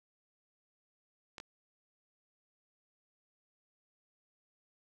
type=clicks; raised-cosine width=0.2 ms; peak=-27 dBFS; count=2; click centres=1.382 / 1.401 s; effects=none